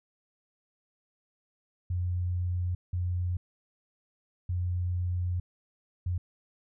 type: tone bursts at uneven times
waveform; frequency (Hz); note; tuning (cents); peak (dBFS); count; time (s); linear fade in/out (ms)
sine; 89.2; F2; +37; -27; 4; 1.9-2.75 / 2.93-3.37 / 4.49-5.4 / 6.06-6.18; 5
effects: none